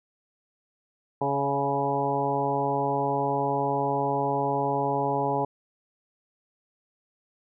harmonic tone with a mistuned harmonic, 140 Hz, C#3, 18 cents sharp, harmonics 1 / 2 / 3 / 4 / 5 / 6 / 7, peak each -33 / -33 / -30 / -32 / -32 / -28 / -32 dBFS, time 1.21-5.45 s, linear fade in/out 5 ms, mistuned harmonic 5, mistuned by -24 cents, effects none

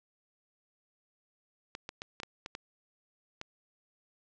clicks, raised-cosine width 0.2 ms, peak -22 dBFS, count 8, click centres 1.751 / 1.891 / 2.019 / 2.201 / 2.233 / 2.461 / 2.551 / 3.414 s, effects low-pass 7000 Hz 12 dB/octave

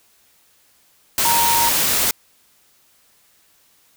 sine tone in noise, 932.3 Hz, A#5, in tune, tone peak -17 dBFS, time 1.25-1.69 s, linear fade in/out 2 ms, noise white, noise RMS -18 dBFS, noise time 1.18-2.11 s, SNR -2 dB, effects white hiss -57 dBFS RMS until 3.96 s

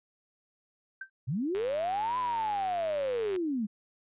sine tone with exponential decay, 1559 Hz, G6, 10 cents flat, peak -33 dBFS, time 1.01-1.1 s, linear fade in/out 5 ms, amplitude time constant 19 ms
sine linear two-way sweep, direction up then down, 107.6 to 1019 to 197.3 Hz, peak -28 dBFS, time 1.27-3.67 s, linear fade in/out 20 ms, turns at 2.18 s
click train, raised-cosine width 0.3 ms, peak -26 dBFS, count 182, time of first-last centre 1.55-3.362 s, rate 99.9 Hz
effects resampled to 8000 Hz

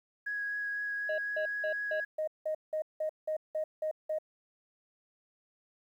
sine tone with vibrato, 1661.2 Hz, G#6, in tune, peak -32 dBFS, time 0.26-2.05 s, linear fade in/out 10 ms, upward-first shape triangle, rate 4 Hz, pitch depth 11 cents each way
sine tone bursts, 622 Hz, D#5, 1 cent flat, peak -29 dBFS, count 12, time 1.09-4.186 s, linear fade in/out 5 ms, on 93 ms, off 180 ms
effects tanh soft clip ceiling -25 dBFS + 11-bit

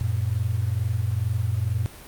sine tone pair together, 92.5 / 114.74 Hz, F#2 / A#2, 0 / -27 cents, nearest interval major third, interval 373 cents, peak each -25 / -24 dBFS, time 0.01-1.86 s, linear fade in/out 0 ms, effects pink hiss -44 dBFS RMS until 2.07 s + Opus 48 kbps

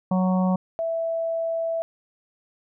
harmonic tone, 185.1 Hz, F#3, 1 cent sharp, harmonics 1 / 3 / 4 / 5 / 6, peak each -19 / -29 / -31 / -33 / -35 dBFS, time 0.11-0.56 s, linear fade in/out 5 ms
sine tone, 660 Hz, E5, 2 cents sharp, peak -23 dBFS, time 0.79-1.82 s, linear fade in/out 0 ms
effects none

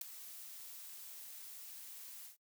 blue noise with ADSR envelope, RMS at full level -35 dBFS, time 0.01-2.37 s, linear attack 6 ms, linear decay 3 ms, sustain -16 dB, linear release 120 ms, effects noise-tail reverb RT60 0.1 s tail -21 dB re dry

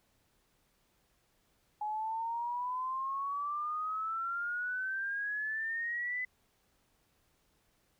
sine exponential sweep, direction up, 838 to 2017 Hz, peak -33 dBFS, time 1.81-6.25 s, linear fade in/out 5 ms, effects pink hiss -73 dBFS RMS until 7.99 s

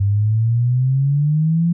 sine exponential sweep, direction up, 98 to 173.1 Hz, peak -13 dBFS, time 0-1.73 s, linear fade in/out 10 ms, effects none

